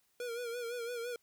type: tone with vibrato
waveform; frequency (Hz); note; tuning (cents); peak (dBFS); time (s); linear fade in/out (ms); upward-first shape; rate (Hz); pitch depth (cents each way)
square; 476.1; A#4; +37; -38; 0.2-1.16; 2; sine; 5.9; 62
effects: white hiss -74 dBFS RMS until 1.22 s